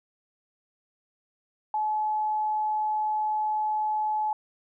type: tone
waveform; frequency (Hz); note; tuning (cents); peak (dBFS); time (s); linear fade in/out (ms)
sine; 856; A5; -48; -24; 1.74-4.33; 2
effects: none